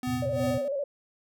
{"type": "tone with tremolo", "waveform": "square", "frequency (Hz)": 251.5, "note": "B3", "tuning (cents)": 32, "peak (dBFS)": -28, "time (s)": [0.03, 0.68], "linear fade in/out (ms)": 2, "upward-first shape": "sine", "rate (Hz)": 2.8, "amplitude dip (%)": 85}
{"type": "chord", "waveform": "sine", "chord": "F suspended fourth", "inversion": "none", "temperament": "equal", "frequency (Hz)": [87.31, 116.54, 130.81], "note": ["F2", "Bb2", "C3"], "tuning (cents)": [0, 0, 0], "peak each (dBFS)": [-40, -34, -35], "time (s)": [0.07, 0.58], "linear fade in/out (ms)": 5}
{"type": "tone with vibrato", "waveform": "sine", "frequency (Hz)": 562, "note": "C#5", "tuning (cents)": 24, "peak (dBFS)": -27, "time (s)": [0.22, 0.84], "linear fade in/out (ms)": 5, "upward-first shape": "square", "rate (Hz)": 14, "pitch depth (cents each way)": 56}
{"effects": []}